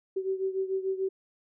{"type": "beating tone pair", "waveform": "sine", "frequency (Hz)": [380.4, 387.2], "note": ["F#4", "G4"], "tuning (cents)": [48, -21], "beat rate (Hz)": 6.8, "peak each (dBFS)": [-29, -33], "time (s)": [0.16, 1.09], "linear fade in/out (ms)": 10, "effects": []}